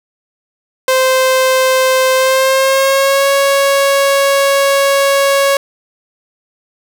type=tone with pitch glide; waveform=sawtooth; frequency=520 to 554.1 Hz; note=C5 to C#5; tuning=-11 to -1 cents; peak=-5 dBFS; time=0.88-5.57 s; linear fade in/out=2 ms; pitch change=+110 cents; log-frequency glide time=2.15-3.29 s; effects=none